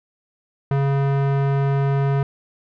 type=tone with low-pass filter; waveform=square; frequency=138.59 Hz; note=C#3; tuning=in tune; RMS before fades=-19 dBFS; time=0.71-2.23 s; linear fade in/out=2 ms; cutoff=1500 Hz; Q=0.76; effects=none